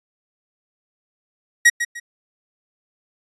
45% pulse tone with echo, 1900 Hz, A#6, 33 cents sharp, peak -8 dBFS, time 1.65-1.7 s, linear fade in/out 10 ms, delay 150 ms, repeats 2, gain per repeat -11 dB, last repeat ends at 2 s, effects resampled to 24000 Hz

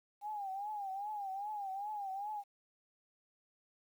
sine tone with vibrato, 807 Hz, G#5, 50 cents flat, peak -38 dBFS, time 0.21-2.44 s, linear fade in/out 50 ms, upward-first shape triangle, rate 2.5 Hz, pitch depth 120 cents each way, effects 11-bit

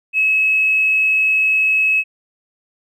triangle tone with tanh clipping, 2576 Hz, E7, 41 cents flat, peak -12 dBFS, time 0.13-2.04 s, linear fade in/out 50 ms, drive 3 dB, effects none

